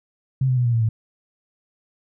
sine tone with pitch steps, 132.2 / 127.7 / 123.35 / 119.15 / 115.09 / 111.17 Hz, C3 / C3 / B2 / A#2 / A#2 / A2, +18 / -42 / -2 / +38 / -22 / +18 cents, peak -16 dBFS, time 0.41-0.89 s, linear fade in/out 5 ms, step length 80 ms, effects none

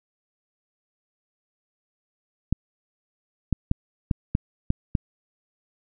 clicks, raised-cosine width 5 ms, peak -8 dBFS, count 7, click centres 2.526 / 3.527 / 3.714 / 4.112 / 4.351 / 4.704 / 4.952 s, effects none

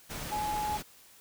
sine tone in noise, 843 Hz, G#5, 26 cents sharp, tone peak -30 dBFS, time 0.31-0.78 s, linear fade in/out 20 ms, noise pink, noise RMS -39 dBFS, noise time 0.09-0.83 s, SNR +6 dB, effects white hiss -57 dBFS RMS until 1.2 s

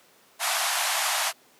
pink band-pass noise, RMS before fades -26 dBFS, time 0.39-1.33 s, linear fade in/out 50 ms, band 630 to 13000 Hz, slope 96 dB/octave, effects pink hiss -57 dBFS RMS until 1.59 s + high-pass 300 Hz 12 dB/octave

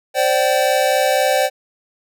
square chord, C suspended second, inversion none, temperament equal with one note detuned, 523.3 / 587.3 / 765.6 Hz, C5 / D5 / G5, 0 / 0 / -41 cents, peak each -19 dBFS, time 0.14-1.5 s, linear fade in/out 50 ms, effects none

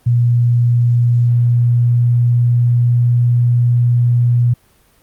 sine tone with pitch glide, 120 to 120.76 Hz, B2 to B2, -49 to -38 cents, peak -9 dBFS, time 0.06-4.54 s, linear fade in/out 10 ms, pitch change +11 cents, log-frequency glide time 1.3-3.22 s, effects pink hiss -53 dBFS RMS until 5.02 s + Opus 32 kbps

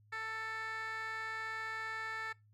15% pulse tone with band-pass filter, 442.4 Hz, A4, 9 cents sharp, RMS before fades -41 dBFS, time 0.12-2.33 s, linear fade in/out 10 ms, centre 1900 Hz, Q 2.3, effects noise-tail reverb RT60 0.2 s tail -22 dB re dry + added 105 Hz sine -63 dBFS peak until 2.53 s

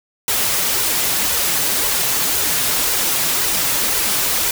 white noise with flanger, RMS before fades -18 dBFS, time 0.28-4.51 s, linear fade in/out 2 ms, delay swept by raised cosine 2 to 7.6 ms, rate 1.9 Hz, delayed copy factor +0.55, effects none

